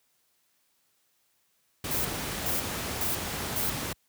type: noise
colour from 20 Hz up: pink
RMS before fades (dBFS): -33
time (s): 1.84-3.93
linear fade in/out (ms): 5
type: noise bursts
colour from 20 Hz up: violet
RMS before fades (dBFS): -30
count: 4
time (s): 1.91-3.7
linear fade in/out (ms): 2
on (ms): 140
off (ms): 410
effects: white hiss -71 dBFS RMS until 4.08 s + high-pass 60 Hz 12 dB/octave